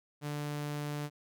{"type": "tone", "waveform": "sawtooth", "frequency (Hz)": 147.2, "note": "D3", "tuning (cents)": 4, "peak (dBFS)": -31, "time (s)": [0.21, 1.1], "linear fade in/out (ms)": 50, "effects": []}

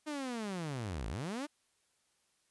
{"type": "linear two-way sweep", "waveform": "sawtooth", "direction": "down then up", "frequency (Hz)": [309.9, 47.75, 308.9], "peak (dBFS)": -33, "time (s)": [0.06, 1.47], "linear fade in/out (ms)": 20, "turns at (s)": 1.08, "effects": ["white hiss -75 dBFS RMS until 2.5 s", "resampled to 24000 Hz"]}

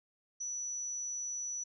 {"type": "tone", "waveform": "sine", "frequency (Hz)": 5920, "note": "F#8", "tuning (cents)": 0, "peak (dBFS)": -36, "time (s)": [0.4, 1.64], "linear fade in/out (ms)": 10, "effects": []}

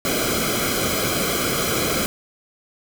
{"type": "noise with comb filter", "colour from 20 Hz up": "pink", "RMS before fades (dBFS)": -22, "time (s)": [0.05, 2.06], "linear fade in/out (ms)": 0, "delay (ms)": 1.1, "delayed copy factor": -0.85, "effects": []}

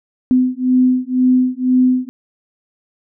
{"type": "beating tone pair", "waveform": "sine", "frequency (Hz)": [253.1, 255.1], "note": ["B3", "C4"], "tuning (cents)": [43, -44], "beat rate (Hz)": 2, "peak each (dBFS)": -14, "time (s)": [0.31, 2.09], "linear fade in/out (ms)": 0, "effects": []}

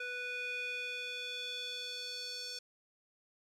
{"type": "tone with band-pass filter sweep", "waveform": "square", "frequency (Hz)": 493.9, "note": "B4", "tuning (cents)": 0, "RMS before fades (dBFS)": -41, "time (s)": [0, 2.59], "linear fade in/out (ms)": 5, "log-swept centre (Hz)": [2000, 5000], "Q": 3.6, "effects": []}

